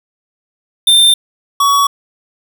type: tone pair in turn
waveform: square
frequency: 3590 / 1126.5 Hz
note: A7 / C#6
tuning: +34 / +28 cents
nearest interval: octave + minor sixth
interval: 2006 cents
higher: first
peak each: -6 / -9 dBFS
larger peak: first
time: 0.87-1.14 / 1.6-1.87 s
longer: neither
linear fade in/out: 5 ms
effects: none